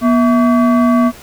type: tone with frequency modulation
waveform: sine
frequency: 242 Hz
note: B3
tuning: 35 cents flat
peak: -7 dBFS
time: 0.01-1.12 s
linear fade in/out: 50 ms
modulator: 897 Hz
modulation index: 0.71
effects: tanh soft clip ceiling -3 dBFS + pink hiss -37 dBFS RMS until 1.22 s